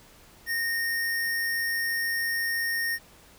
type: tone with sample-and-hold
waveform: sine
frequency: 1847 Hz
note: A#6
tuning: 16 cents flat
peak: -25 dBFS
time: 0.46-2.99 s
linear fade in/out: 50 ms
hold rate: 7350 Hz
effects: pink hiss -54 dBFS RMS until 3.38 s